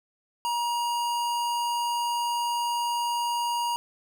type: tone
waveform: square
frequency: 950 Hz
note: A#5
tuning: 33 cents sharp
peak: -26 dBFS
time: 0.45-3.76 s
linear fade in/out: 0 ms
effects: none